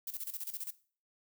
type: noise with tremolo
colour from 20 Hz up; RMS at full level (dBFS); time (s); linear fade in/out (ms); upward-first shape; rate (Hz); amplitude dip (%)
violet; -39; 0.07-0.71; 2; square; 15; 80
effects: noise-tail reverb RT60 0.4 s tail -17 dB re dry